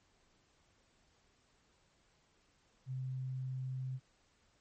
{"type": "tone", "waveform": "sine", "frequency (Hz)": 130, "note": "C3", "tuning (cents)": -11, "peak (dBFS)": -37, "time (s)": [2.86, 4], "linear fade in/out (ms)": 50, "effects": ["pink hiss -72 dBFS RMS until 4.6 s", "MP3 32 kbps"]}